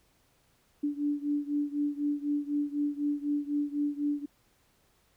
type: beating tone pair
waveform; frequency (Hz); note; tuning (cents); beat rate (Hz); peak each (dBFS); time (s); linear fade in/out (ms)
sine; 289.8 / 293.8; D4 / D4; -23 / +1; 4; -30 / -32; 0.83-4.26; 10
effects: pink hiss -68 dBFS RMS until 5.16 s